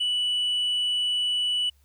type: tone with tanh clipping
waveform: sine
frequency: 2960 Hz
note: F#7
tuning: in tune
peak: -23 dBFS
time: 0-1.7 s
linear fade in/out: 10 ms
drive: 1 dB
effects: added 70 Hz sine -58 dBFS peak until 1.84 s + white hiss -68 dBFS RMS until 1.84 s